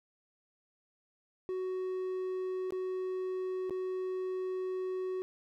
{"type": "tone with dropouts", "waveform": "triangle", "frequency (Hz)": 371.9, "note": "F#4", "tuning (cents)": 9, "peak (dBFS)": -31, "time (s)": [1.49, 5.22], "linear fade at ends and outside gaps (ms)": 0, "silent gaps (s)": [[2.706, 2.723], [3.696, 3.707]], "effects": []}